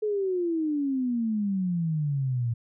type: exponential sweep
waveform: sine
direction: down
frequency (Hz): 433.3 to 114.2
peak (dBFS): -24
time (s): 0.02-2.54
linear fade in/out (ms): 10
effects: none